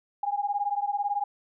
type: beating tone pair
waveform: sine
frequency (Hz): 808 / 826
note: G#5 / G#5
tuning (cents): -48 / -10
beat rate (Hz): 18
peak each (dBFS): -28 / -29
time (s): 0.23-1.24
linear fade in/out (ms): 5
effects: none